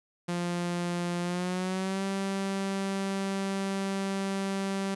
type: tone with pitch glide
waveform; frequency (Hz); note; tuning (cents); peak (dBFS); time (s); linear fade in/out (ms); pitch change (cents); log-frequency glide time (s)
sawtooth; 174.61 to 194.86; F3 to G3; 0 to -10; -25; 0.28-4.95; 10; +190; 1.21-2.04
effects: resampled to 24000 Hz + 11-bit